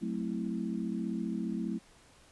sine chord, F# half-diminished seventh, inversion none, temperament equal, 185 / 220 / 261.6 / 329.6 Hz, F#3 / A3 / C4 / E4, 0 / 0 / 0 / 0 cents, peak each -37 / -35 / -40 / -39 dBFS, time 0.01-1.79 s, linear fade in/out 20 ms, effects pink hiss -60 dBFS RMS until 2.31 s + resampled to 24000 Hz

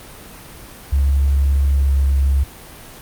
sine tone with pitch glide, 69.3 to 68.54 Hz, C#2 to C#2, 0 to -19 cents, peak -12 dBFS, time 0.92-2.44 s, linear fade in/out 10 ms, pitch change -19 cents, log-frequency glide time 1.69-1.91 s, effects pink hiss -38 dBFS RMS until 3.01 s + Opus 32 kbps

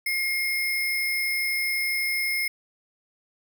sine tone with sample-and-hold, 2136 Hz, C7, 35 cents sharp, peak -23 dBFS, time 0.06-2.48 s, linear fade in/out 5 ms, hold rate 7350 Hz, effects none

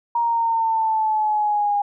sine exponential sweep, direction down, 943 to 813 Hz, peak -17 dBFS, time 0.15-1.82 s, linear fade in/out 5 ms, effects none

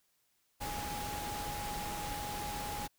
sine tone in noise, 828 Hz, G#5, 5 cents flat, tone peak -40 dBFS, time 0.6-2.88 s, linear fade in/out 20 ms, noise pink, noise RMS -41 dBFS, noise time 0.6-2.88 s, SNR -2 dB, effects white hiss -75 dBFS RMS until 2.98 s

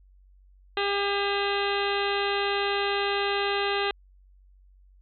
harmonic tone with a mistuned harmonic, 401.2 Hz, G4, 40 cents sharp, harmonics 1 / 2 / 3 / 4 / 5 / 6 / 7 / 8 / 9 / 10, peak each -28 / -31 / -33 / -34 / -35 / -36 / -36 / -37 / -38 / -38 dBFS, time 0.77-3.91 s, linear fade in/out 2 ms, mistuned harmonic 6, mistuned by +86 cents, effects added 47 Hz sine -53 dBFS peak until 5.01 s

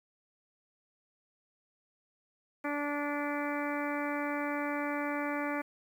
harmonic tone, 290.6 Hz, D4, 18 cents flat, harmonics 1 / 2 / 3 / 4 / 5 / 6 / 7 / 8, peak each -35 / -38 / -40 / -41 / -42 / -43 / -43 / -44 dBFS, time 2.64-5.62 s, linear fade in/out 10 ms, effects 10-bit

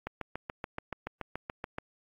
click train, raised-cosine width 0.5 ms, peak -20 dBFS, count 13, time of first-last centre 0.07-1.784 s, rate 7 Hz, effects AAC 48 kbps

